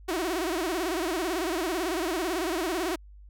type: tone with vibrato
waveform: sawtooth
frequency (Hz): 345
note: F4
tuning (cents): -21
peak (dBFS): -23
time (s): 0.08-2.96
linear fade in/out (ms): 10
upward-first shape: sine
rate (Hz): 18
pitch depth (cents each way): 180
effects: added 50 Hz sine -46 dBFS peak until 3.29 s